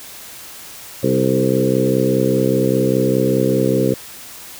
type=harmonic tone with a mistuned harmonic; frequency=65 Hz; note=C2; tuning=11 cents flat; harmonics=2 / 3 / 4 / 5 / 6 / 7 / 8; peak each=-21 / -21 / -21 / -21 / -21 / -21 / -21 dBFS; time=1.03-3.94 s; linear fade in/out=5 ms; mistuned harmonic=7; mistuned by=-16 cents; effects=white hiss -36 dBFS RMS until 4.59 s